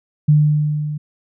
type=tone with level ramp; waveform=sine; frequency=150 Hz; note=D3; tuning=37 cents sharp; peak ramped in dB=-7 to -22 dBFS; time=0.28-0.98 s; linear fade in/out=10 ms; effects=none